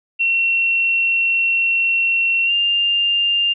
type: tone with pitch glide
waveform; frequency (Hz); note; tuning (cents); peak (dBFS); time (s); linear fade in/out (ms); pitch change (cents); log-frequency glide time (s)
sine; 2722 to 2800; F7 to F7; -45 to +4; -14; 0.19-3.54; 20; +49; 2.45-2.52
effects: none